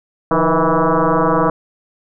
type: tone with frequency modulation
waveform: sine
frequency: 335.5 Hz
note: E4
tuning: 31 cents sharp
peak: -11 dBFS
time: 0.31-1.5 s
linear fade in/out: 2 ms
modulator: 162 Hz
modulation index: 5.9
effects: none